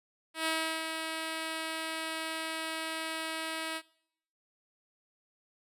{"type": "tone with ADSR envelope", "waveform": "5% pulse", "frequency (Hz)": 321.3, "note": "E4", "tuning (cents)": -44, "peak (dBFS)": -17, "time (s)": [0.34, 3.82], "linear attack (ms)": 120, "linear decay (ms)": 360, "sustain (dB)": -6, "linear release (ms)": 56, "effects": ["noise-tail reverb RT60 0.7 s tail -21 dB re dry", "resampled to 32000 Hz"]}